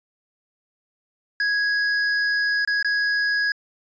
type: tone with dropouts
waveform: square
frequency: 1661.2 Hz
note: G#6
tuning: in tune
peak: -20 dBFS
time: 1.4-3.52 s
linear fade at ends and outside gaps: 2 ms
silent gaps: 2.65-2.675 / 2.827-2.846 s
effects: resampled to 16000 Hz